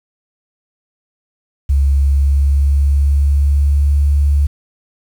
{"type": "tone with pitch glide", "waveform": "sine", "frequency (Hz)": [69.3, 71.62], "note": ["C#2", "D2"], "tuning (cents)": [0, -43], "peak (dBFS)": -9, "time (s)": [1.69, 4.47], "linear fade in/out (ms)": 10, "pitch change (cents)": 57, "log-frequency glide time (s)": [1.92, 3.95], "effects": ["7-bit"]}